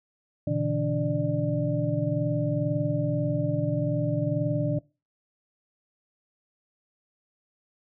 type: tone cluster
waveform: sine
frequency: 118.8 / 140.6 / 161.1 / 291.6 / 593 Hz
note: A#2 / C#3 / E3 / D4 / D5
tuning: +33 / +25 / -39 / -12 / +17 cents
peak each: -30 dBFS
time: 0.47-4.79 s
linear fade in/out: 5 ms
effects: noise-tail reverb RT60 0.3 s tail -22 dB re dry